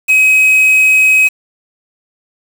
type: tone with quantisation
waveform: triangle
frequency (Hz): 2538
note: D#7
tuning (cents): +34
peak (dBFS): -4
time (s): 0.08-1.29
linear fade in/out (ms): 20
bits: 4
effects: none